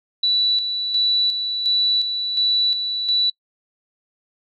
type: tone with tremolo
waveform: sine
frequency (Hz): 3951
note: B7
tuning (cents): 0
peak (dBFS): -15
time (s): 0.23-3.3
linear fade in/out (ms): 5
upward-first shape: square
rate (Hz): 1.4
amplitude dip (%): 50
effects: noise-tail reverb RT60 0.1 s tail -25 dB re dry